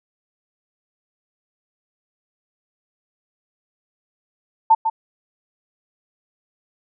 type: tone with echo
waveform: sine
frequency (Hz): 893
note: A5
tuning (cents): +25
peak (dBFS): -8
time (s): 4.7-4.75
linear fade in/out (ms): 10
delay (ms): 150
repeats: 1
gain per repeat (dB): -8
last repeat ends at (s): 4.9
effects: none